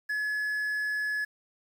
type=tone with quantisation; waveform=triangle; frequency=1702 Hz; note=G#6; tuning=42 cents sharp; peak=-26 dBFS; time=0.09-1.25 s; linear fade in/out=10 ms; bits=9; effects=none